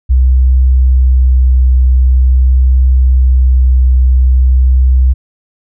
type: tone with vibrato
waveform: sine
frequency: 63.8 Hz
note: C2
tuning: 43 cents flat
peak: -4 dBFS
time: 0.09-5.14 s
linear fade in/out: 20 ms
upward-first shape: triangle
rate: 0.46 Hz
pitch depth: 10 cents each way
effects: none